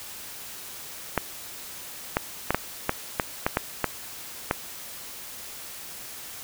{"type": "clicks", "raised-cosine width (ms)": 0.5, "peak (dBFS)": -6, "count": 10, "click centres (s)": [1.177, 2.169, 2.506, 2.546, 2.894, 3.198, 3.465, 3.571, 3.843, 4.511], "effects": ["white hiss -40 dBFS RMS until 6.43 s"]}